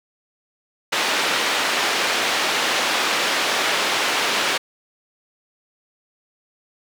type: band-pass noise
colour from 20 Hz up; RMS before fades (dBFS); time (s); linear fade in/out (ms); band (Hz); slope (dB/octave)
white; -21; 0.92-4.58; 10; 320 to 3400; 12
effects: none